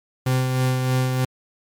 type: tone with tremolo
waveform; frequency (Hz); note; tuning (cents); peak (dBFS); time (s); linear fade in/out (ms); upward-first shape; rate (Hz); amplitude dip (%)
40% pulse; 128.7; C3; -28; -16; 0.26-1.25; 5; sine; 3.2; 35
effects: MP3 96 kbps